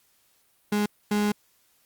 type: tone bursts at uneven times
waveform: 35% pulse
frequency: 207.7 Hz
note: G#3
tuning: in tune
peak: -20 dBFS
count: 2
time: 0.72-0.86 / 1.11-1.32 s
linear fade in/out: 5 ms
effects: white hiss -65 dBFS RMS until 1.85 s + Opus 48 kbps